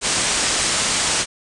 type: low-pass noise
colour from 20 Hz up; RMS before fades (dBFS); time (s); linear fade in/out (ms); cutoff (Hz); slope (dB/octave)
white; -20; 0.01-1.26; 50; 9300; 96
effects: none